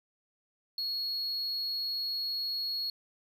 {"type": "tone", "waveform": "triangle", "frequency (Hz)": 4327, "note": "C#8", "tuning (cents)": -43, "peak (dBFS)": -30, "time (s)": [0.78, 2.9], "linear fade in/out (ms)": 2, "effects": ["11-bit"]}